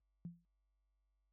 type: tone with exponential decay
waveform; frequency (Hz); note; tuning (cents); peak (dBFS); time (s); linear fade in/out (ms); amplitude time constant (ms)
sine; 171.3; F3; -33; -40; 0.25-0.45; 0; 42
effects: added 50 Hz sine -70 dBFS peak until 1.32 s + high-pass 80 Hz 12 dB/octave